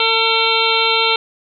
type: harmonic tone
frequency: 451.3 Hz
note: A4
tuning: 44 cents sharp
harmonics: 1 / 2 / 3 / 5 / 6 / 7 / 8 / 9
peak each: -21 / -21 / -21 / -21 / -21 / -21 / -21 / -21 dBFS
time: 0-1.16 s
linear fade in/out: 2 ms
effects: none